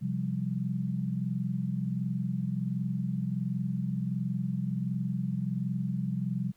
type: chord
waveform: sine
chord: C suspended fourth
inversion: none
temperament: equal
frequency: 130.81 / 174.61 / 196 Hz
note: C3 / F3 / G3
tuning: 0 / 0 / 0 cents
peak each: -33 dBFS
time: 0.01-6.52 s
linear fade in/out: 20 ms
effects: pink hiss -68 dBFS RMS until 6.56 s